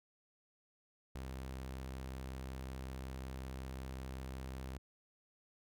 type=tone; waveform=sawtooth; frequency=65.41 Hz; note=C2; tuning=in tune; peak=-39 dBFS; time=1.15-4.78 s; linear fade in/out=5 ms; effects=none